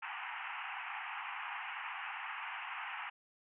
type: band-pass noise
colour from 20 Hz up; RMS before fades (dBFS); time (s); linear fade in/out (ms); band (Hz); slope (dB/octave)
pink; -43; 0.02-3.1; 10; 770 to 2900; 96
effects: none